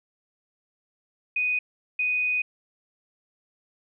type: tone bursts at uneven times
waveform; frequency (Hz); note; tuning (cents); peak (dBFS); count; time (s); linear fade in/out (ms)
sine; 2489; D#7; 0; -22; 2; 1.36-1.59 / 1.99-2.42; 5
effects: none